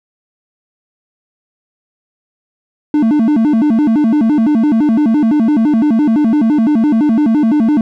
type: tone with vibrato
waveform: triangle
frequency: 258.8 Hz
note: C4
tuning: 19 cents flat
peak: -6 dBFS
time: 2.94-7.81 s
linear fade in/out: 2 ms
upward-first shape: square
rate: 5.9 Hz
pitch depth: 250 cents each way
effects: none